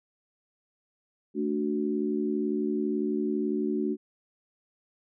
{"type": "chord", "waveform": "sine", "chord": "D major", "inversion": "second", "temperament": "equal with one note detuned", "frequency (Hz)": [220, 292, 370], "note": ["A3", "D4", "F#4"], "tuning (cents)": [0, -10, 0], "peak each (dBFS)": -30, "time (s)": [1.34, 3.97], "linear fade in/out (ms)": 50, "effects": []}